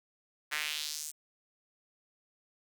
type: tone with high-pass filter sweep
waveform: sawtooth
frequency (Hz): 151.5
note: D#3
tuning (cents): -46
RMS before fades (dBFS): -37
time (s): 0.51-1.12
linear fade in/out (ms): 20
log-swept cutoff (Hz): 1700 to 8200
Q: 2.1
effects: none